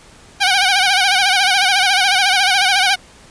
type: tone with vibrato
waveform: 10% pulse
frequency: 767 Hz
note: G5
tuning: 38 cents flat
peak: -3 dBFS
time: 0.4-2.96 s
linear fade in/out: 20 ms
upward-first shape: sine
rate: 14 Hz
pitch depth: 95 cents each way
effects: pink hiss -44 dBFS RMS until 3.3 s + resampled to 22050 Hz